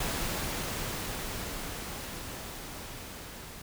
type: noise with level ramp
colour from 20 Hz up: pink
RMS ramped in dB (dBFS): -32 to -45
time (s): 0-3.62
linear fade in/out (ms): 5
effects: none